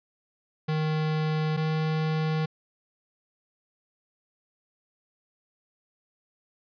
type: tone pair in turn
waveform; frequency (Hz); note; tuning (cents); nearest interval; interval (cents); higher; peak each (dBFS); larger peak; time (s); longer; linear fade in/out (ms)
square; 155.56 / 156.91; D#3 / D#3; 0 / +15; unison; 15; second; -25; neither; 0.68-1.57 / 1.57-2.46; neither; 10
effects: resampled to 11025 Hz